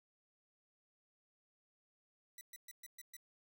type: tone bursts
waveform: 5% pulse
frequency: 1975.5 Hz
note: B6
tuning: in tune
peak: -39 dBFS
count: 6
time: 2.38-3.166 s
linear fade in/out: 2 ms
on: 31 ms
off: 120 ms
effects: none